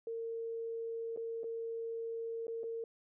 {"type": "tone with dropouts", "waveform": "sine", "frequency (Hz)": 457.2, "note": "A#4", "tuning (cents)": -34, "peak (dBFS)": -37, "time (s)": [0.07, 2.84], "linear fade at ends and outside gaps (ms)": 2, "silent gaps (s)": [[1.163, 1.173], [1.434, 1.441], [2.469, 2.48], [2.634, 2.639]], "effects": []}